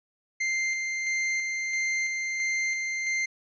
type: tone with tremolo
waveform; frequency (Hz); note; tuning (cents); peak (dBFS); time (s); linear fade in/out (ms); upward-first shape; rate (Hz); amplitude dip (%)
45% pulse; 2093; C7; 0; -25; 0.4-3.26; 10; square; 1.5; 30
effects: resampled to 16000 Hz